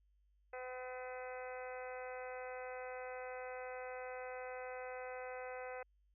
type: harmonic tone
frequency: 253.5 Hz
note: B3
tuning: 45 cents sharp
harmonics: 2 / 3 / 4 / 5 / 6 / 7 / 8 / 9 / 10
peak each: -46 / -50 / -57 / -57 / -54 / -63 / -55 / -66 / -58 dBFS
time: 0.53-5.83 s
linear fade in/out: 5 ms
effects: added 50 Hz sine -70 dBFS peak until 6.14 s